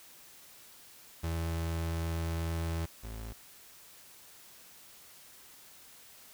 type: tone pair in turn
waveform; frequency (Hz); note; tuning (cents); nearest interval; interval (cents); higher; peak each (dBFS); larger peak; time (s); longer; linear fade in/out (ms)
35% pulse; 82.6 / 55.13; E2 / A1; +4 / +4; perfect fifth; 700; first; -30 / -38; first; 1.23-2.86 / 3.03-3.33; first; 10
effects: white hiss -55 dBFS RMS until 6.33 s